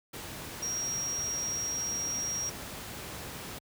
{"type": "tone in noise", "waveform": "sine", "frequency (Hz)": 5640, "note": "F8", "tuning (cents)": 16, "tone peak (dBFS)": -31, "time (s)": [0.62, 2.5], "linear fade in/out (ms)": 10, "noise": "pink", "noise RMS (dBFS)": -41, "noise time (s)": [0.13, 3.59], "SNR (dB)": 7, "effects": ["high-pass 60 Hz 12 dB/octave"]}